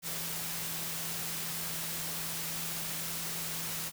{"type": "tone in noise", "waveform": "sine", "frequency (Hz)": 164.81, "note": "E3", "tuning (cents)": 0, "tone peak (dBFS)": -46, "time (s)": [0.02, 3.92], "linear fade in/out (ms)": 50, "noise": "white", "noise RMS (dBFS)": -37, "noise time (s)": [0.02, 3.92], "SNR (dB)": -12, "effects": []}